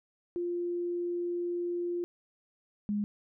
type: tone pair in turn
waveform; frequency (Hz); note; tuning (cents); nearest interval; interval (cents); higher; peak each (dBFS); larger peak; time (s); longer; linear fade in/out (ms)
sine; 349.2 / 206.8; F4 / G#3; 0 / -7; major sixth; 907; first; -30 / -28; second; 0.36-2.04 / 2.89-3.04; first; 0
effects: none